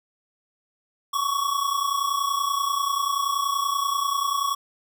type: tone pair together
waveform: square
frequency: 1103 / 1133.4 Hz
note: C#6 / C#6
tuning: -9 / +38 cents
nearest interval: unison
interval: 47 cents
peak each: -26 dBFS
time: 1.13-4.55 s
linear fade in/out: 10 ms
effects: none